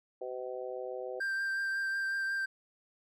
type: harmonic tone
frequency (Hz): 126.7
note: B2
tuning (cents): +45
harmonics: 3 / 4 / 5 / 6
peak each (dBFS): -42 / -39 / -44 / -47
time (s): 0.21-1.2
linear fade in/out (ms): 5
type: tone with vibrato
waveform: triangle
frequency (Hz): 1578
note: G6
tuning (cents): +11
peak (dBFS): -29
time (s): 1.2-2.46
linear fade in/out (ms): 10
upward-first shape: triangle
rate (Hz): 5.5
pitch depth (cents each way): 17
effects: none